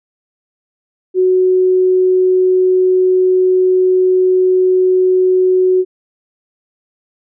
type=tone; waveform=sine; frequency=370 Hz; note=F#4; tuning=in tune; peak=-8 dBFS; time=1.14-5.85 s; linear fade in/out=50 ms; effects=none